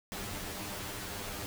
pink noise with comb filter, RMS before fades -40 dBFS, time 0.12-1.46 s, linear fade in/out 0 ms, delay 10 ms, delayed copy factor +0.8, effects none

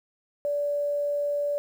sine tone, 579 Hz, D5, 25 cents flat, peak -24 dBFS, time 0.45-1.58 s, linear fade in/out 0 ms, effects 9-bit

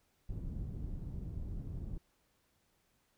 pink low-pass noise, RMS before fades -41 dBFS, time 0.29-1.98 s, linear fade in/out 5 ms, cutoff 170 Hz, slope 12 dB/octave, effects pink hiss -75 dBFS RMS until 3.17 s

